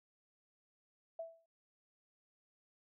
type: tone with exponential decay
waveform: sine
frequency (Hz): 659.3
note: E5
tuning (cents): 0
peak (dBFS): -38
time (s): 1.19-1.46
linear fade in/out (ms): 5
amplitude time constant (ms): 58
effects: none